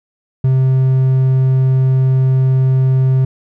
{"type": "tone", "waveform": "triangle", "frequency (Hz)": 131.2, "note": "C3", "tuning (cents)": 5, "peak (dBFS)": -7, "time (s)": [0.44, 3.25], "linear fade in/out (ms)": 5, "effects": []}